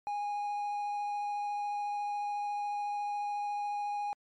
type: tone with vibrato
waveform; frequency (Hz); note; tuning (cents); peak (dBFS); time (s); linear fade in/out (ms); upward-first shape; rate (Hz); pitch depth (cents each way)
triangle; 823; G#5; -16; -30; 0.07-4.13; 0; triangle; 14; 9
effects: MP3 48 kbps